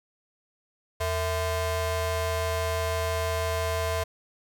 30% pulse ring-modulated tone, 370 Hz, F#4, in tune, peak -20 dBFS, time 1-4.04 s, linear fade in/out 10 ms, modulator 287 Hz, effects none

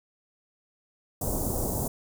pink band-stop noise, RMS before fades -29 dBFS, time 1.21-1.88 s, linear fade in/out 5 ms, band 810 to 7400 Hz, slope 24 dB/octave, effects none

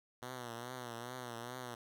5% pulse tone with vibrato, 121.9 Hz, B2, 22 cents flat, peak -32 dBFS, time 0.22-1.75 s, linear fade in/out 5 ms, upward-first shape triangle, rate 2.4 Hz, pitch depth 100 cents each way, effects none

